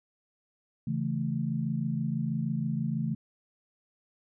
sine chord, A major, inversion first, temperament equal, 138.59 / 164.81 / 220 Hz, C#3 / E3 / A3, 0 / 0 / 0 cents, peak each -32 dBFS, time 0.87-3.15 s, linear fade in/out 5 ms, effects none

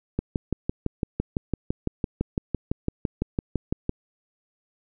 click train, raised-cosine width 3 ms, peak -11 dBFS, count 23, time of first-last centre 0.19-3.894 s, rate 5.94 Hz, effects none

